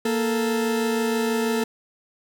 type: tone pair together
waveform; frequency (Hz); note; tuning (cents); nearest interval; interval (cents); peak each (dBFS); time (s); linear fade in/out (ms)
40% pulse; 233.1 / 440; A#3 / A4; 0 / 0; major seventh; 1100; -23; 0.05-1.64; 5
effects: none